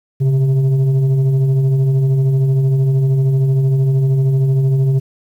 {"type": "tone with frequency modulation", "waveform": "sine", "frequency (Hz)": 136, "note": "C#3", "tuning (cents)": -33, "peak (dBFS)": -9, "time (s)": [0.2, 5], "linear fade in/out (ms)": 20, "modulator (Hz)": 259, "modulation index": 0.36, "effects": ["tanh soft clip ceiling -8 dBFS", "8-bit"]}